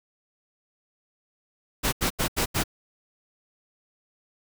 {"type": "noise bursts", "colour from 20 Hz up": "pink", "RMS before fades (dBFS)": -24, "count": 5, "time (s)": [1.83, 2.638], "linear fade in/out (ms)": 20, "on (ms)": 96, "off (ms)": 82, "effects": []}